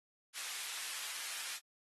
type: high-pass noise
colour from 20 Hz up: pink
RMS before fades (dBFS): -43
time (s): 0.33-1.6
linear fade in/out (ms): 50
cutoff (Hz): 1800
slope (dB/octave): 12
effects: AAC 32 kbps